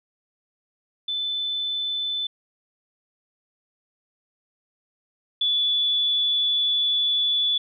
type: tone pair in turn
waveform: sine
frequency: 3514 / 3448 Hz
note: A7 / A7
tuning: -3 / -36 cents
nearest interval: unison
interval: 33 cents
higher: first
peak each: -24 / -19 dBFS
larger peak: second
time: 1.08-2.27 / 5.41-7.58 s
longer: second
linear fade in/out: 5 ms
effects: none